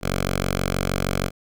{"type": "tone with notch filter", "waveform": "5% pulse", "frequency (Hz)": 46.35, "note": "F#1", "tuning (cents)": 4, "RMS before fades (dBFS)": -24, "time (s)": [0.01, 1.31], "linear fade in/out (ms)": 50, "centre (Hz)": 330, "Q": 1.6, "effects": []}